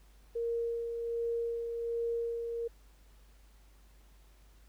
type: tone with tremolo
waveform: sine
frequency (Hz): 466.2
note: A#4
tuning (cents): 0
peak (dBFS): -30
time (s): 0.35-2.68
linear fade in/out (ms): 10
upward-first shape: sine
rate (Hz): 1.3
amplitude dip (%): 40
effects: added 50 Hz sine -57 dBFS peak until 4.68 s + pink hiss -67 dBFS RMS until 4.68 s